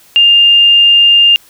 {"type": "tone", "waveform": "sine", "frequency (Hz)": 2806, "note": "F7", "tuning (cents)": 8, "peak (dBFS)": -3, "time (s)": [0.16, 1.36], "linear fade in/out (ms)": 0, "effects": ["white hiss -44 dBFS RMS until 1.49 s"]}